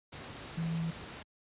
sine tone in noise, 164.81 Hz, E3, in tune, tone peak -31 dBFS, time 0.57-0.91 s, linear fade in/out 10 ms, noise pink, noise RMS -45 dBFS, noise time 0.12-1.23 s, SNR +11 dB, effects high-pass 60 Hz 12 dB/octave + resampled to 8000 Hz

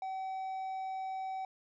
triangle tone, 762 Hz, G5, 49 cents flat, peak -34 dBFS, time 0.02-1.45 s, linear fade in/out 2 ms, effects resampled to 16000 Hz

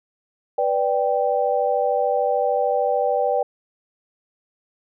sine chord, G major, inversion first, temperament equal, 493.9 / 587.3 / 784 Hz, B4 / D5 / G5, 0 / 0 / 0 cents, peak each -22 dBFS, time 0.58-3.43 s, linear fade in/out 5 ms, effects none

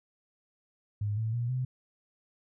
sine tone with pitch steps, 103.83 / 111.28 / 119.27 / 127.83 Hz, G#2 / A2 / A#2 / C3, 0 / +20 / +40 / -40 cents, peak -28 dBFS, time 1.01-1.65 s, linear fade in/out 5 ms, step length 160 ms, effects none

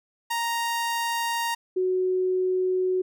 sawtooth / sine tone pair in turn, 932.3 / 370 Hz, A#5 / F#4, 0 / 0 cents, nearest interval octave + major third, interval 1600 cents, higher first, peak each -21 dBFS, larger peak neither, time 0.3-1.55 / 1.76-3.02 s, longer second, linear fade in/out 10 ms, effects none

